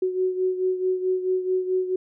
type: beating tone pair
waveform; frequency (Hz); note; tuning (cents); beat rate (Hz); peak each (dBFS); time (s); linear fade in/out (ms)
sine; 370 / 374.6; F#4 / F#4; 0 / +21; 4.6; -22 / -28; 0.02-1.96; 5
effects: none